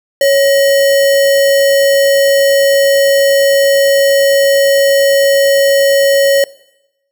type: tone with sample-and-hold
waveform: sine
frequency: 554.4 Hz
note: C#5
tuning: in tune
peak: -6 dBFS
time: 0.21-6.44 s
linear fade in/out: 2 ms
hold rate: 2450 Hz
effects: noise-tail reverb RT60 0.9 s tail -21 dB re dry